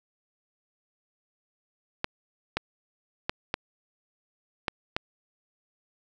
clicks, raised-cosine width 0.3 ms, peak -10 dBFS, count 6, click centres 2.044 / 2.57 / 3.295 / 3.541 / 4.682 / 4.965 s, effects none

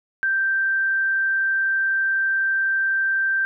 sine tone, 1568 Hz, G6, in tune, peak -18 dBFS, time 0.23-3.45 s, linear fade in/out 0 ms, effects none

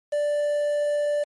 triangle tone with quantisation, 587.3 Hz, D5, in tune, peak -19 dBFS, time 0.12-1.24 s, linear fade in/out 10 ms, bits 7, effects MP3 48 kbps

